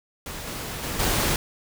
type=noise with level steps; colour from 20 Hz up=pink; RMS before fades=-35 / -33 / -30 / -23 dBFS; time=0.26-1.36 s; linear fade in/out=2 ms; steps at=0.47 / 0.83 / 0.99 s; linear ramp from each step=5 ms; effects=none